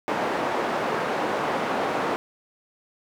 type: band-pass noise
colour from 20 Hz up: white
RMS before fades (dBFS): -26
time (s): 0.08-2.16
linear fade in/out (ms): 0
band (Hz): 240 to 1000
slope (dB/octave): 12
effects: none